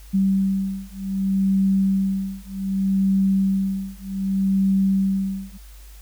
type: beating tone pair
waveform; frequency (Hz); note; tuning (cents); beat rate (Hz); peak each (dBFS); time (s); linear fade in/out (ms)
sine; 193.1 / 193.75; G3 / G3; -26 / -20; 0.65; -21; 0.13-5.58; 20
effects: added 50 Hz sine -40 dBFS peak until 6.01 s + white hiss -51 dBFS RMS until 6.01 s